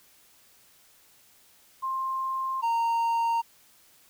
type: tone pair in turn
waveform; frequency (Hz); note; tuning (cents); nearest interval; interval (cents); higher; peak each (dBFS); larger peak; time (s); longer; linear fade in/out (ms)
sine / triangle; 1056 / 924.4; C6 / A#5; +16 / -15; major second; 231; first; -27 / -21; second; 1.82-2.62 / 2.62-3.42; neither; 20
effects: white hiss -59 dBFS RMS until 4.09 s